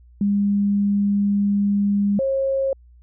sine tone pair in turn, 202.2 / 539.8 Hz, G#3 / C#5, -46 / -46 cents, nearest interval octave + perfect fourth, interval 1700 cents, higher second, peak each -16 / -18 dBFS, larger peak first, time 0.21-2.19 / 2.19-2.73 s, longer first, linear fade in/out 2 ms, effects added 60 Hz sine -46 dBFS peak until 3.02 s

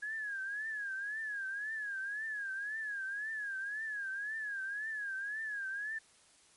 sine tone with vibrato, 1661.2 Hz, G#6, in tune, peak -36 dBFS, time 0.02-5.99 s, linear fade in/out 10 ms, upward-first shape triangle, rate 1.9 Hz, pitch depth 140 cents each way, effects white hiss -64 dBFS RMS until 6.56 s + MP3 48 kbps

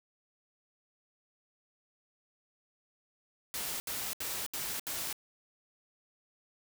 white noise bursts, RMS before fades -37 dBFS, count 5, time 3.54-5.128 s, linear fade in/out 0 ms, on 260 ms, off 72 ms, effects none

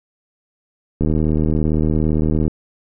click train, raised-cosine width 3 ms, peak -6 dBFS, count 115, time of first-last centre 1.01-2.479 s, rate 77.6 Hz, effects none

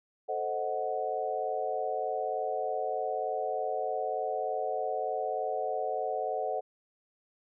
sine chord, A diminished seventh, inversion none, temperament equal, 440 / 523.3 / 622.3 / 740 Hz, A4 / C5 / Eb5 / Gb5, 0 / 0 / 0 / 0 cents, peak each -36 / -36 / -36 / -33 dBFS, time 0.28-6.61 s, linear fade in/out 20 ms, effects none

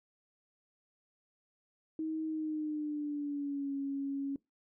sine tone with pitch glide, 316.3 to 277 Hz, D#4 to C#4, +29 to -1 cents, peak -33 dBFS, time 1.99-4.36 s, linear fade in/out 2 ms, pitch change -230 cents, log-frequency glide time 2.25-3.74 s, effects noise-tail reverb RT60 0.2 s tail -22 dB re dry

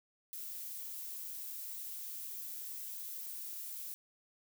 violet noise, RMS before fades -44 dBFS, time 0.33-3.94 s, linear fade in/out 0 ms, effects none

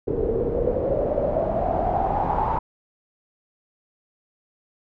pink noise with low-pass filter sweep, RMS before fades -23 dBFS, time 0.07-2.59 s, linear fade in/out 10 ms, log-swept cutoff 420 to 920 Hz, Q 8, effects none

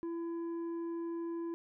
triangle tone with tanh clipping, 335.9 Hz, E4, 33 cents sharp, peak -37 dBFS, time 0.03-1.54 s, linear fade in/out 0 ms, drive 10 dB, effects none

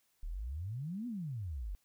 sine exponential two-way sweep, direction up then down, 35.01 to 252.4 to 43.09 Hz, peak -37 dBFS, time 0.23-1.75 s, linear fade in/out 0 ms, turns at 1.07 s, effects white hiss -75 dBFS RMS until 1.84 s

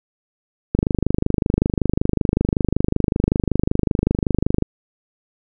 click train, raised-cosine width 3 ms, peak -3 dBFS, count 99, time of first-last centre 0.75-4.624 s, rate 25.3 Hz, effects none

